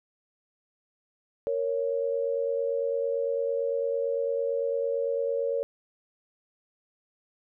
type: tone pair together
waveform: sine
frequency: 465.5 / 554.4 Hz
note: A#4 / C#5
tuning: -2 / 0 cents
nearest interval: minor third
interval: 302 cents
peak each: -28 dBFS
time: 1.47-5.63 s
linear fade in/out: 0 ms
effects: none